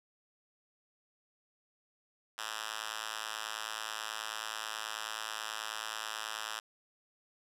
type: tone with high-pass filter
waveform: 5% pulse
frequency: 109.3 Hz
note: A2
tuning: 11 cents flat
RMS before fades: -40 dBFS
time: 2.38-6.6 s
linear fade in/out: 10 ms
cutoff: 1600 Hz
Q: 0.9
effects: low-pass 11000 Hz 12 dB/octave